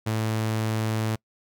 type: tone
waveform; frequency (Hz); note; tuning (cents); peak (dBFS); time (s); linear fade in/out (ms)
sawtooth; 110; A2; 0; -20; 0.06-1.16; 10
effects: noise-tail reverb RT60 0.1 s tail -26 dB re dry